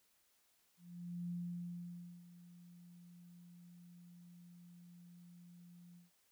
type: tone with ADSR envelope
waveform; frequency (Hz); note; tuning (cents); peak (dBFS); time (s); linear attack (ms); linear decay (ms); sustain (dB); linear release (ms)
sine; 174.61; F3; 0; -39; 0.77-6.11; 530; 930; -17; 150
effects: white hiss -75 dBFS RMS until 6.31 s